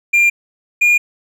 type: tone pair in turn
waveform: triangle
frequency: 2392 / 2424 Hz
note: D7 / D#7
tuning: +31 / -46 cents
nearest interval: unison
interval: 23 cents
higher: second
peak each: -7 dBFS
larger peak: neither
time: 0.13-0.3 / 0.81-0.98 s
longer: neither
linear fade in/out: 10 ms
effects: none